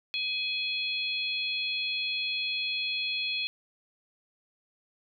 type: harmonic tone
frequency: 840 Hz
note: G#5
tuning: 19 cents sharp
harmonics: 3 / 4 / 5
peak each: -32 / -33 / -34 dBFS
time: 0.14-3.47 s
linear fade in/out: 0 ms
effects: none